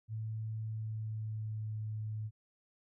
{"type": "tone with pitch glide", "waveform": "sine", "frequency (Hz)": [110, 108.11], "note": ["A2", "A2"], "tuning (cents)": [0, -30], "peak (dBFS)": -36, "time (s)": [0.08, 2.31], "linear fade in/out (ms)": 50, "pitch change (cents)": -30, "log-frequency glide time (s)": [0.64, 1.73], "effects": []}